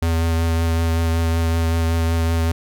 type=tone with vibrato; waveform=square; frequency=82.6 Hz; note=E2; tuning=4 cents sharp; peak=-17 dBFS; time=0.02-2.52 s; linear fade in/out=5 ms; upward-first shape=triangle; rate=5.3 Hz; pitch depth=19 cents each way; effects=none